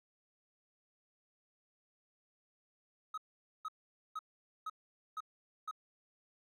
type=tone bursts; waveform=triangle; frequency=1271 Hz; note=D#6; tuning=36 cents sharp; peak=-36 dBFS; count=6; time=3.14-5.712 s; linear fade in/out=5 ms; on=37 ms; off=470 ms; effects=none